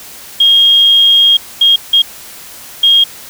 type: tone bursts at uneven times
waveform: sine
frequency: 3249 Hz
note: G#7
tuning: 39 cents flat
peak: -4 dBFS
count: 4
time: 0.4-1.37 / 1.61-1.76 / 1.93-2.02 / 2.83-3.04 s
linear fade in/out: 5 ms
effects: white hiss -32 dBFS RMS until 3.29 s